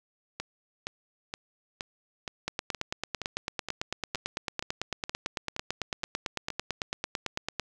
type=two click trains; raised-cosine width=0.2 ms; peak=-17 / -13 dBFS; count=14 / 47; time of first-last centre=0.4-6.503 / 2.48-7.597 s; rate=2.13 / 8.99 Hz; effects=none